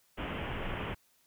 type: low-pass noise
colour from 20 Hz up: pink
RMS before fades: -37 dBFS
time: 0.17-0.95 s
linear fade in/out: 20 ms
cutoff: 3200 Hz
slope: 96 dB/octave
effects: white hiss -69 dBFS RMS until 1.26 s